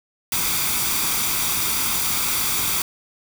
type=noise with comb filter; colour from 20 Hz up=white; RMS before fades=-22 dBFS; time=0.32-2.82 s; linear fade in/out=2 ms; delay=0.85 ms; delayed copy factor=+0.55; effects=none